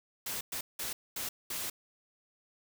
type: noise bursts at uneven times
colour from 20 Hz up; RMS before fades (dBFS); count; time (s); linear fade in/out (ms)
white; -37; 5; 0.26-0.41 / 0.52-0.61 / 0.79-0.93 / 1.16-1.29 / 1.5-1.7; 5
effects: none